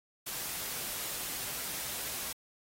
white noise, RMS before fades -38 dBFS, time 0.26-2.33 s, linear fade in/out 10 ms, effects AAC 48 kbps

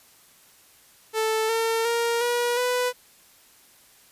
sawtooth tone with pitch steps, 440 / 453.4 / 467.2 / 481.5 / 496.2 Hz, A4 / A#4 / A#4 / B4 / B4, 0 / -48 / +4 / -44 / +8 cents, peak -18 dBFS, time 1.13-2.93 s, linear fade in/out 50 ms, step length 360 ms, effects white hiss -55 dBFS RMS until 4.11 s + resampled to 32000 Hz

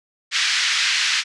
pink band-pass noise, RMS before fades -20 dBFS, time 0.31-1.24 s, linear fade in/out 50 ms, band 1700 to 5900 Hz, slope 24 dB/octave, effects resampled to 24000 Hz

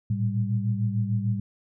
sine tone cluster, 110.7 / 117.4 / 196.3 Hz, A2 / A#2 / G3, +11 / +13 / +3 cents, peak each -25 / -29 / -29 dBFS, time 0.1-1.4 s, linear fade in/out 5 ms, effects none

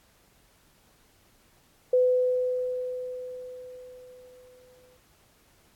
sine tone with exponential decay, 503 Hz, B4, 32 cents sharp, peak -17 dBFS, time 1.93-4.97 s, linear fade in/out 5 ms, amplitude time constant 660 ms, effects pink hiss -62 dBFS RMS until 5.75 s + AAC 64 kbps

